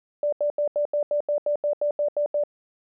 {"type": "tone bursts", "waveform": "sine", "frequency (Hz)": 587.3, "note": "D5", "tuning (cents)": 0, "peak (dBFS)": -20, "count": 13, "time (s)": [0.23, 2.437], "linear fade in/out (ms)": 2, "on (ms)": 95, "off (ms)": 81, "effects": []}